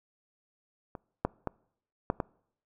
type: clicks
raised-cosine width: 1 ms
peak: -26 / -12 / -17 / -12 / -15 dBFS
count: 5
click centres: 0.952 / 1.25 / 1.473 / 2.101 / 2.202 s
effects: noise-tail reverb RT60 0.7 s tail -25 dB re dry